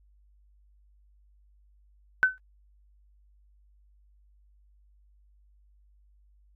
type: tone with exponential decay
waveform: sine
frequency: 1516 Hz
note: F#6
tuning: 42 cents sharp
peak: -13 dBFS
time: 2.23-2.38 s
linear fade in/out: 0 ms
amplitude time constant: 31 ms
effects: added 50 Hz sine -58 dBFS peak until 6.55 s + AAC 48 kbps